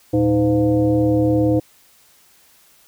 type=tone with frequency modulation; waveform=sine; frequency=312.7 Hz; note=D#4; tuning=9 cents sharp; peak=-13 dBFS; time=0.13-1.6 s; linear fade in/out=10 ms; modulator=196 Hz; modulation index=1.1; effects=white hiss -53 dBFS RMS until 2.87 s